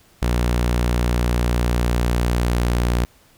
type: tone with pitch glide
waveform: sawtooth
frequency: 60 to 59.59 Hz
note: B1 to A#1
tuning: -49 to +39 cents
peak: -13 dBFS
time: 0.22-3.05 s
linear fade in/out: 0 ms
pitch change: -12 cents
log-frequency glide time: 1.06-2.73 s
effects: pink hiss -54 dBFS RMS until 3.37 s